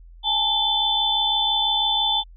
sine tone cluster, 817 / 883 / 3120 / 3502 Hz, G#5 / A5 / G7 / A7, -29 / +6 / -9 / -9 cents, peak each -27 / -27 / -27 / -20 dBFS, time 0.23-2.24 s, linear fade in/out 50 ms, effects added 42 Hz sine -42 dBFS peak until 2.36 s

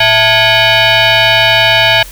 sine tone with frequency modulation, 659.3 Hz, E5, in tune, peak -5 dBFS, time 0-2.03 s, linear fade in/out 5 ms, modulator 774 Hz, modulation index 4.2, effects added 42 Hz sine -30 dBFS peak until 2.11 s + white hiss -33 dBFS RMS until 2.11 s

